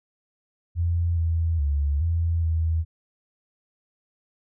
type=tone with pitch steps; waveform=sine; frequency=85.3 / 82.6 / 71.6 / 83.6 / 81.3 Hz; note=F2 / E2 / D2 / E2 / E2; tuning=-40 / +4 / -43 / +25 / -23 cents; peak=-20 dBFS; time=0.75-2.85 s; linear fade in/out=50 ms; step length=420 ms; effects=none